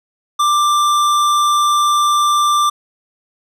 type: tone with hard clipping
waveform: sine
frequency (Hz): 1182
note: D6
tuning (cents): +11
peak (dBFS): -13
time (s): 0.39-2.7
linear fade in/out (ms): 10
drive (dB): 15
effects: none